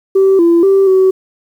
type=tone with pitch steps; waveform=sine; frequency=386 / 338.9 / 389.5 / 377.9 Hz; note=G4 / E4 / G4 / F#4; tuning=-27 / +48 / -11 / +37 cents; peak=-4 dBFS; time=0.15-1.11 s; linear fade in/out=10 ms; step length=240 ms; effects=tanh soft clip ceiling -3 dBFS + 7-bit